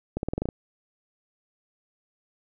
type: accelerating click train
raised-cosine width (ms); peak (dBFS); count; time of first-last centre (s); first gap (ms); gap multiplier
2; -14; 8; 0.17-0.488; 61; 0.9
effects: none